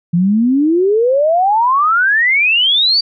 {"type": "exponential sweep", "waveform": "sine", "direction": "up", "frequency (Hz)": [166.3, 4700], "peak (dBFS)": -9, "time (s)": [0.13, 3.01], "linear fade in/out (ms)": 10, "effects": []}